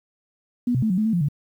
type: tone with pitch steps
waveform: sine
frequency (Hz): 243.6 / 126.6 / 219.2 / 182.9 / 215.4 / 222.9 / 173.4 / 144.7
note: B3 / B2 / A3 / F#3 / A3 / A3 / F3 / D3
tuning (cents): -24 / +43 / -6 / -20 / -37 / +23 / -12 / -25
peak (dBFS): -18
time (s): 0.67-1.286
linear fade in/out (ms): 5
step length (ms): 77
effects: 9-bit